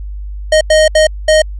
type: tone bursts at uneven times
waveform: square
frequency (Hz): 622.3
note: D#5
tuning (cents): 0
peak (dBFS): -6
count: 4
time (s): 0.52-0.61 / 0.7-0.88 / 0.95-1.07 / 1.28-1.42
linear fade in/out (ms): 5
effects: added 50 Hz sine -21 dBFS peak until 1.59 s + resampled to 22050 Hz